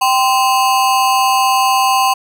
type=ring-modulated tone; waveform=square; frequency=909 Hz; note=A#5; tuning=44 cents flat; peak=-8 dBFS; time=0.01-2.14 s; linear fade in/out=10 ms; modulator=128 Hz; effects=none